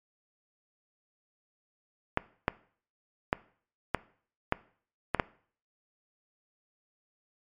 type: clicks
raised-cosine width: 0.5 ms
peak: -9 dBFS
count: 7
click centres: 2.174 / 2.481 / 3.329 / 3.947 / 4.524 / 5.147 / 5.198 s
effects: noise-tail reverb RT60 0.5 s tail -20 dB re dry + MP3 96 kbps